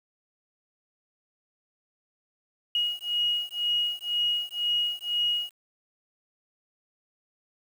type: beating tone pair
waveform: sine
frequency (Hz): 2889 / 2891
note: F#7 / F#7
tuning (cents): -42 / -41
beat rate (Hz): 2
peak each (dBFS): -28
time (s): 2.75-5.51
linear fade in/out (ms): 2
effects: 8-bit